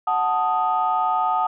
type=chord; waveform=sine; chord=D# diminished; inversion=first; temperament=equal; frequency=740 / 880 / 1244.5 Hz; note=F#5 / A5 / D#6; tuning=0 / 0 / 0 cents; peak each=-22 dBFS; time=0.07-1.47 s; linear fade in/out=5 ms; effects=tanh soft clip ceiling -10 dBFS